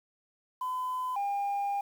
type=tone pair in turn; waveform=sine; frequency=1013 / 804 Hz; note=B5 / G5; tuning=+44 / +44 cents; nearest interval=major third; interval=400 cents; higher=first; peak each=-29 / -26 dBFS; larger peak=second; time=0.61-1.16 / 1.16-1.81 s; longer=second; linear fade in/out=5 ms; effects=tanh soft clip ceiling -27 dBFS + 9-bit